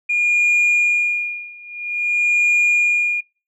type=tone with tremolo; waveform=sine; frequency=2426 Hz; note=D#7; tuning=44 cents flat; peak=-10 dBFS; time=0.09-3.21 s; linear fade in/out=10 ms; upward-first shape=sine; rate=0.5 Hz; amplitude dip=95%; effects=noise-tail reverb RT60 0.3 s tail -23 dB re dry + tanh soft clip ceiling -11 dBFS